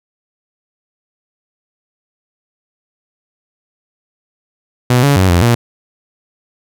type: tone with pitch steps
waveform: sawtooth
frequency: 124 / 141.7 / 94 / 86.7 / 118.7 Hz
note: B2 / C#3 / F#2 / F2 / A#2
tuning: +7 / +38 / +28 / -12 / +32 cents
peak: -4 dBFS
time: 4.9-5.55 s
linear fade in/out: 5 ms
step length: 130 ms
effects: none